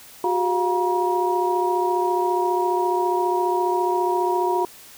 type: tone cluster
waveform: sine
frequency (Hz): 363.1 / 397.8 / 706 / 953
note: F#4 / G4 / F5 / A#5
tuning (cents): -33 / +25 / +19 / +38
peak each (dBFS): -22 / -30 / -27 / -22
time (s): 0.24-4.65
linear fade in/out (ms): 2
effects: white hiss -45 dBFS RMS until 4.97 s